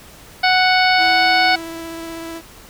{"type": "harmonic tone", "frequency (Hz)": 740, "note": "F#5", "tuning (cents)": 0, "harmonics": [1, 2, 3, 4, 5, 6, 7], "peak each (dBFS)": [-15, -18, -18, -25, -26, -21, -27], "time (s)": [0.43, 1.56], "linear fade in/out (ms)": 10}
{"type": "tone with vibrato", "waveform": "sawtooth", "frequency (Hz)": 330, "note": "E4", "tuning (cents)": 2, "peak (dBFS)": -24, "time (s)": [0.97, 2.42], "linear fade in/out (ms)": 50, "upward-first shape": "sine", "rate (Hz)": 16, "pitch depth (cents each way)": 11}
{"effects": ["pink hiss -42 dBFS RMS until 2.69 s"]}